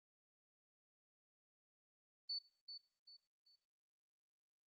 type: tone with echo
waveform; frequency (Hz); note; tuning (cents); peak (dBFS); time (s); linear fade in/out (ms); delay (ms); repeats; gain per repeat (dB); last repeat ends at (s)
sine; 4481; C#8; +18; -40; 2.29-2.39; 10; 390; 3; -9; 3.56
effects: noise-tail reverb RT60 0.4 s tail -20 dB re dry + Opus 24 kbps